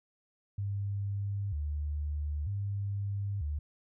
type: tone with vibrato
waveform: sine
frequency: 86.2 Hz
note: F2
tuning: 22 cents flat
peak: -31 dBFS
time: 0.58-3.59 s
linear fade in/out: 5 ms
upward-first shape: square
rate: 0.53 Hz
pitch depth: 260 cents each way
effects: none